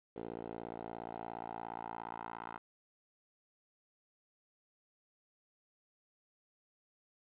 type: tone with band-pass filter sweep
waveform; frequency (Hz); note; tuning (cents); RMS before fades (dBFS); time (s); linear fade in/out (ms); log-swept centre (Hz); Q
10% pulse; 57.1; A#1; -35; -45; 0.16-2.58; 5; 490 to 1100; 3
effects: resampled to 8000 Hz + 11-bit